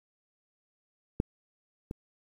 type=clicks; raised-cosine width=3 ms; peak=-13 / -23 dBFS; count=2; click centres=1.201 / 1.911 s; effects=9-bit